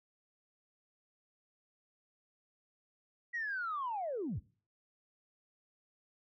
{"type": "linear sweep", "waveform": "sine", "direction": "down", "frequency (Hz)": [1942, 55.7], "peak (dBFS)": -34, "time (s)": [3.33, 4.4], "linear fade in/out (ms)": 20, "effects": ["noise-tail reverb RT60 0.4 s tail -21 dB re dry", "tanh soft clip ceiling -30 dBFS"]}